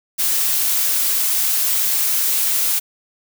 blue noise, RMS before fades -18 dBFS, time 0.18-2.8 s, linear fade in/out 20 ms, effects none

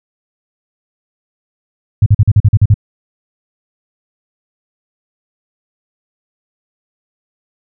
sine tone bursts, 103.83 Hz, G#2, in tune, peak -3 dBFS, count 9, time 2.02-2.742 s, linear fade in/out 5 ms, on 42 ms, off 43 ms, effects none

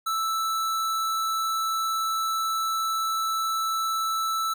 square tone, 1318.5 Hz, E6, in tune, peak -25 dBFS, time 0.06-4.54 s, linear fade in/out 10 ms, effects none

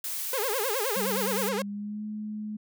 blue noise, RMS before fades -33 dBFS, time 0.04-1.49 s, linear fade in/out 2 ms
sawtooth tone with vibrato, 470 Hz, A#4, 14 cents sharp, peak -24 dBFS, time 0.33-1.62 s, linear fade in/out 2 ms, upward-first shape sine, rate 9.6 Hz, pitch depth 270 cents each way
sine tone with pitch glide, 196 to 212.5 Hz, G3 to G#3, 0 to +40 cents, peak -32 dBFS, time 0.96-2.57 s, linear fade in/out 10 ms, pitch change +140 cents, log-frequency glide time 1.44-2.04 s
effects none

